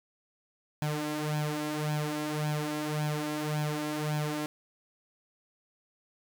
sawtooth tone with flanger, 150.9 Hz, D3, 47 cents sharp, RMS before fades -32 dBFS, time 0.82-4.46 s, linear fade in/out 0 ms, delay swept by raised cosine 1.2 to 3.7 ms, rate 1.8 Hz, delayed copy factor +0.75, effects none

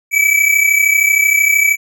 square tone pair together, 2281 / 2314 Hz, C#7 / D7, +49 / -26 cents, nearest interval unison, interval 25 cents, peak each -13 dBFS, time 0.11-1.77 s, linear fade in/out 50 ms, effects none

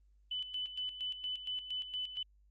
sine tone with tremolo, 3003 Hz, F#7, 25 cents sharp, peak -35 dBFS, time 0.31-2.23 s, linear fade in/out 5 ms, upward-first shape square, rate 4.3 Hz, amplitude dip 65%, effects added 50 Hz sine -63 dBFS peak until 2.5 s + Opus 24 kbps

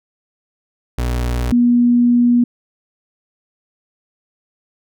35% pulse / sine tone pair in turn, 60.6 / 241.3 Hz, B1 / B3, -32 / -40 cents, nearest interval 2 octaves, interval 2392 cents, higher second, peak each -15 / -9 dBFS, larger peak second, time 0.98-1.52 / 1.52-2.44 s, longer second, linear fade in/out 5 ms, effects none

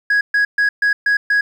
sine tone bursts, 1661.2 Hz, G#6, in tune, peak -9 dBFS, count 6, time 0.1-1.41 s, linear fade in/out 5 ms, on 110 ms, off 130 ms, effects tanh soft clip ceiling -11 dBFS + 8-bit

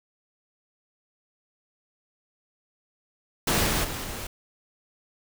pink noise with level steps, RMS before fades -23 / -25 / -33 / -35 dBFS, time 3.47-4.27 s, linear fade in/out 5 ms, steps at 3.65 / 3.83 / 4.03 s, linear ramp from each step 20 ms, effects none

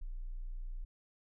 sine tone, 30 Hz, B0, 49 cents flat, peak -38 dBFS, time 0.01-0.85 s, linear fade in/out 10 ms, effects none

